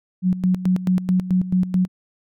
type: tone with tremolo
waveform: sine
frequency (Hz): 183.6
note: F#3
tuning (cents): -13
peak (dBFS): -14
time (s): 0.22-1.88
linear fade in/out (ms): 50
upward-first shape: square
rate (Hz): 4.6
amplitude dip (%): 75
effects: none